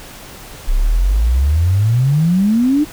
sine exponential sweep, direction up, 30.87 to 309.3 Hz, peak -10 dBFS, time 0.67-2.85 s, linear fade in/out 20 ms, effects pink hiss -35 dBFS RMS until 2.92 s

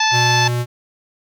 harmonic tone, 874 Hz, A5, 12 cents flat, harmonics 1 / 2 / 3 / 4 / 5 / 6 / 7, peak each -17 / -20 / -22 / -23 / -24 / -25 / -25 dBFS, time 0-0.48 s, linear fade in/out 5 ms
square tone, 121.3 Hz, B2, 31 cents flat, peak -18 dBFS, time 0.11-0.66 s, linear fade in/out 50 ms
effects none

